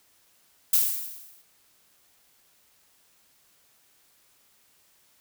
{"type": "noise with exponential decay", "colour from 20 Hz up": "violet", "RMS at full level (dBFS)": -18, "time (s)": [0.73, 1.42], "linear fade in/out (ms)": 5, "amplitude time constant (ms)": 150, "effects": ["white hiss -63 dBFS RMS until 5.2 s"]}